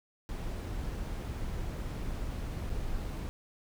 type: noise with dropouts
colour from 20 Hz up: brown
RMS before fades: -36 dBFS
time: 0.29-3.29 s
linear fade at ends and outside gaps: 0 ms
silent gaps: 2.695-2.701 s
effects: none